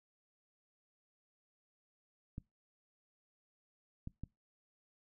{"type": "clicks", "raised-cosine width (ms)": 5, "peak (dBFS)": -30, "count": 3, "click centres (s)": [2.381, 4.074, 4.236], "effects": ["noise-tail reverb RT60 0.2 s tail -23 dB re dry"]}